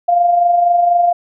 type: tone with amplitude modulation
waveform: sine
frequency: 698.5 Hz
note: F5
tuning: in tune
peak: -7 dBFS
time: 0.08-1.13 s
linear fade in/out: 10 ms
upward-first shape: sine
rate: 24.1 Hz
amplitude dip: 45%
effects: none